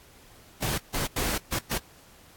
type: noise bursts at uneven times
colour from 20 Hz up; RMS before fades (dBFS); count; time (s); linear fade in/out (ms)
pink; -28; 5; 0.62-0.78 / 0.94-1.07 / 1.16-1.38 / 1.52-1.59 / 1.71-1.78; 5
effects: pink hiss -54 dBFS RMS until 2.36 s + AAC 64 kbps